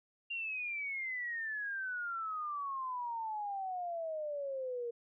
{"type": "exponential sweep", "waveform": "sine", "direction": "down", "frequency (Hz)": [2794, 466.2], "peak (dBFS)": -36, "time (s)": [0.3, 4.91], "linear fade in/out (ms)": 10, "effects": []}